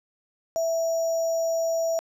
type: tone with sample-and-hold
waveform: sine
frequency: 659.3 Hz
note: E5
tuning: in tune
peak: -22 dBFS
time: 0.56-1.99 s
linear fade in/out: 0 ms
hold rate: 6300 Hz
effects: low-pass 12000 Hz 12 dB/octave